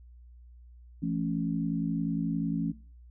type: chord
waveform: sine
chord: A major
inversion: second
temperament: equal with one note detuned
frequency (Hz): 168.76 / 220 / 277.2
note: E3 / A3 / C#4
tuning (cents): +41 / 0 / 0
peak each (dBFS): -31 / -34 / -32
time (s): 1.02-2.72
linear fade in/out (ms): 10
effects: noise-tail reverb RT60 0.4 s tail -19 dB re dry + added 60 Hz sine -49 dBFS peak until 3.1 s